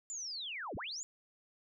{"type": "linear two-way sweep", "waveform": "sine", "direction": "down then up", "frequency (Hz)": [7240, 41.2, 7240], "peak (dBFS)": -39, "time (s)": [0.1, 1.03], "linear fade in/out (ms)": 0, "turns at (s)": 0.76, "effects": []}